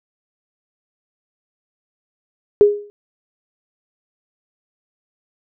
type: tone with exponential decay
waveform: sine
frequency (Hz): 412.4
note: G#4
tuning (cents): -12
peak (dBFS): -3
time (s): 2.61-2.9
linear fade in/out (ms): 0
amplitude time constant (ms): 63
effects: none